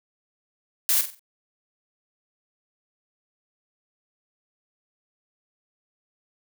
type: noise with echo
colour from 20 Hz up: blue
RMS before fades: -21 dBFS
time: 0.89-1.01 s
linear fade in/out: 0 ms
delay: 46 ms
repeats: 4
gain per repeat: -9 dB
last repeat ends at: 1.194 s
effects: none